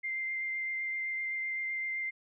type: tone with vibrato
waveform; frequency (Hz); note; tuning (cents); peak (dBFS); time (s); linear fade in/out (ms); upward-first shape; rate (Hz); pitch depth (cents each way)
sine; 2093; C7; 0; -32; 0.03-2.11; 20; triangle; 7.8; 13
effects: none